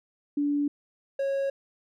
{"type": "tone pair in turn", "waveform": ["sine", "triangle"], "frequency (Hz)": [289.2, 548.9], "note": ["D4", "C#5"], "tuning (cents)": [-27, -17], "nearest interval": "major seventh", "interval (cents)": 1110, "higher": "second", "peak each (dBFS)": -23, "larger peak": "neither", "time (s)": [[0.37, 0.68], [1.19, 1.5]], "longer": "neither", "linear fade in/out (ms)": 5, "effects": []}